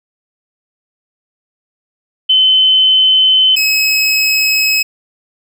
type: tone pair in turn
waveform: sine / 25% pulse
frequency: 3054 / 2562 Hz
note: G7 / E7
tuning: -46 / -50 cents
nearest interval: minor third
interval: 304 cents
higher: first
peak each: -6 dBFS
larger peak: neither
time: 2.29-3.56 / 3.56-4.83 s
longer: neither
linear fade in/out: 10 ms
effects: none